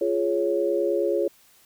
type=chord; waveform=sine; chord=Db major; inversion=first; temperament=just; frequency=346.5 / 415.8 / 554.4 Hz; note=F4 / Ab4 / Db5; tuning=-14 / +2 / 0 cents; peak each=-25 dBFS; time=0.01-1.28 s; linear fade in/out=5 ms; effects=white hiss -57 dBFS RMS until 1.65 s